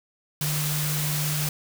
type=tone in noise; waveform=sine; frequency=150 Hz; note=D3; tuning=37 cents sharp; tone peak=-26 dBFS; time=0.41-1.49 s; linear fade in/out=2 ms; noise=white; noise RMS=-29 dBFS; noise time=0.41-1.49 s; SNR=0 dB; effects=none